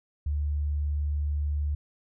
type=tone; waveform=sine; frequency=73.42 Hz; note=D2; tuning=in tune; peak=-25 dBFS; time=0.26-1.75 s; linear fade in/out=5 ms; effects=none